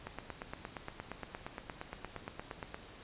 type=click train; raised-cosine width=0.5 ms; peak=-25 dBFS; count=24; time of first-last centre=0.07-2.744 s; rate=8.6 Hz; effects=pink hiss -53 dBFS RMS until 3.03 s + resampled to 8000 Hz